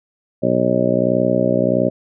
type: harmonic tone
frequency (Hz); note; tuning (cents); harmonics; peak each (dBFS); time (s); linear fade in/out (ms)
61.5; B1; -7; 2 / 3 / 4 / 5 / 6 / 7 / 8 / 9 / 10; -25 / -22 / -21 / -25 / -23 / -26 / -30 / -19 / -21; 0.42-1.9; 20
effects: none